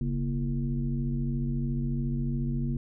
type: tone with frequency modulation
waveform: sine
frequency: 138.6 Hz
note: C#3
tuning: in tune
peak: -26 dBFS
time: 0.01-2.77 s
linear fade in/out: 2 ms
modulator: 97.1 Hz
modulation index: 1.2
effects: none